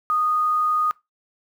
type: tone with quantisation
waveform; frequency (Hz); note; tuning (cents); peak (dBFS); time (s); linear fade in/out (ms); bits
sine; 1236; D#6; -12; -18; 0.1-0.91; 0; 8
effects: noise-tail reverb RT60 0.2 s tail -21 dB re dry